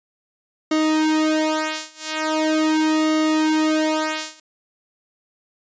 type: tone with flanger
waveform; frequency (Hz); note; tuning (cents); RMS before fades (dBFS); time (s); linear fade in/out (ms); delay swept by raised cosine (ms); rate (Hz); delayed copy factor
sawtooth; 311.9; D#4; +4; -20; 0.71-4.4; 5; 1.2 to 3.2; 0.41; -1
effects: resampled to 16000 Hz